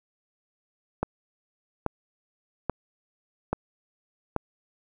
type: click train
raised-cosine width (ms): 1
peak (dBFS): -11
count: 5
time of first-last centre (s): 1.03-4.363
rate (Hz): 1.2
effects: none